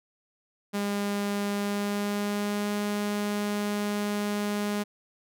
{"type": "tone with pitch glide", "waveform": "sawtooth", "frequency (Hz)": [202.9, 206.4], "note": ["G#3", "G#3"], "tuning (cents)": [-40, -10], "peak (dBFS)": -23, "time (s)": [0.73, 4.84], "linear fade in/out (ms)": 20, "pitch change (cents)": 30, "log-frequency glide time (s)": [1.56, 2.75], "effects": []}